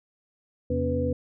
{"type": "tone cluster", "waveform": "sine", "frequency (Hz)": [83.8, 133, 246.1, 286.7, 495.1], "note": ["E2", "C3", "B3", "D4", "B4"], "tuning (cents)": [29, 29, -6, -42, 4], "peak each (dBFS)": [-29, -33, -30, -33, -27], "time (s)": [0.7, 1.13], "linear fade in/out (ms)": 5, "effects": []}